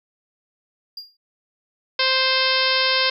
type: tone with exponential decay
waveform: triangle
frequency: 4810 Hz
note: D8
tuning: 41 cents sharp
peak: -27 dBFS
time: 0.97-1.17 s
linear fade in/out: 5 ms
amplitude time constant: 43 ms
type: harmonic tone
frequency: 523.3 Hz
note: C5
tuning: in tune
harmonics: 1 / 2 / 3 / 4 / 5 / 6 / 7 / 8 / 9 / 10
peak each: -26 / -26 / -26 / -26 / -26 / -26 / -26 / -26 / -26 / -26 dBFS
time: 1.99-3.1 s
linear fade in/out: 5 ms
effects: none